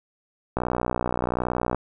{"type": "click train", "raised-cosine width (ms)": 1, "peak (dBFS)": -10, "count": 73, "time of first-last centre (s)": [0.57, 1.746], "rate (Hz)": 61.2, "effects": []}